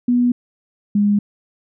sine tone pair in turn, 244.3 / 205 Hz, B3 / G#3, -19 / -22 cents, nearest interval minor third, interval 303 cents, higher first, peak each -12 dBFS, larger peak neither, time 0.08-0.32 / 0.95-1.19 s, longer neither, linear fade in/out 5 ms, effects none

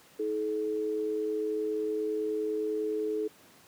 sine tone pair together, 319.3 / 429.2 Hz, D#4 / A4, +45 / -43 cents, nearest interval perfect fourth, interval 512 cents, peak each -35 / -29 dBFS, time 0.19-3.28 s, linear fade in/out 10 ms, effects pink hiss -57 dBFS RMS until 3.67 s + high-pass 150 Hz 12 dB/octave

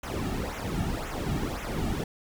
brown noise with flanger, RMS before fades -31 dBFS, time 0.03-2.04 s, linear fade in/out 5 ms, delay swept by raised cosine 0.21 to 2.01 ms, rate 1.9 Hz, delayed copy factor -0.75, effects none

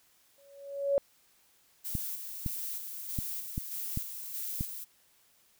sine tone with exponential growth, 560 Hz, C#5, 18 cents sharp, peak -21 dBFS, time 0.38-0.98 s, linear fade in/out 0 ms, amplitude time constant 130 ms
violet noise with tremolo, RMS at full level -37 dBFS, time 1.84-4.85 s, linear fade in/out 20 ms, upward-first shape square, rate 1.6 Hz, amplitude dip 40%
clicks, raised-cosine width 5 ms, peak -20 dBFS, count 6, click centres 1.952 / 2.462 / 3.188 / 3.579 / 3.974 / 4.609 s
effects white hiss -66 dBFS RMS until 5.59 s

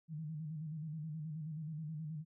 sine tone with vibrato, 155.56 Hz, D#3, in tune, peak -40 dBFS, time 0.08-2.25 s, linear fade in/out 50 ms, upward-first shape square, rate 9.4 Hz, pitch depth 64 cents each way, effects none

